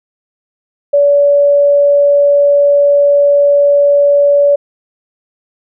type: tone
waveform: sine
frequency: 572 Hz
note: D5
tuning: 46 cents flat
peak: -5 dBFS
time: 0.93-4.56 s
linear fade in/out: 10 ms
effects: none